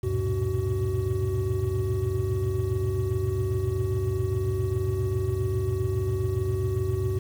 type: tone cluster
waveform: triangle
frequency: 73.6 / 96.6 / 114.1 / 121.5 / 376.5 Hz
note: D2 / G2 / A#2 / B2 / F#4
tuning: +4 / -25 / -37 / -28 / +30 cents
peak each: -31 / -25 / -32 / -29 / -27 dBFS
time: 0.03-7.19 s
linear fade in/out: 10 ms
effects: tanh soft clip ceiling -12 dBFS + 8-bit